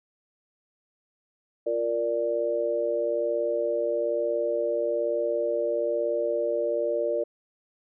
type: chord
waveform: sine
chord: Bb major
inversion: second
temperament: equal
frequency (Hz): 349.2 / 466.2 / 587.3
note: F4 / Bb4 / D5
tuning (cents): 0 / 0 / 0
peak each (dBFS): -32 / -28 / -26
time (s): 1.66-7.24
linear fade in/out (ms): 10
effects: none